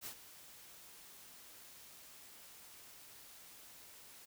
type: noise with ADSR envelope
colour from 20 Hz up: white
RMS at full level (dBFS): -44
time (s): 0.01-4.26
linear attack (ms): 50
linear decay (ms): 82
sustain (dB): -13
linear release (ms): 19
effects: none